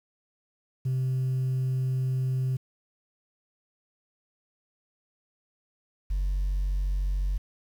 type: tone pair in turn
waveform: sine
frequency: 130 / 46.98 Hz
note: C3 / F#1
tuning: -11 / +27 cents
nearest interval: octave + tritone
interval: 1762 cents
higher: first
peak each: -22 dBFS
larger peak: neither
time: 0.85-2.57 / 6.1-7.38 s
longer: first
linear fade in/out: 10 ms
effects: tanh soft clip ceiling -23 dBFS + 9-bit